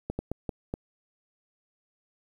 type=slowing click train; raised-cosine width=2 ms; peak=-17 dBFS; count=5; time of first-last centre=0.1-0.739 s; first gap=90 ms; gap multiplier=1.4; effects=9-bit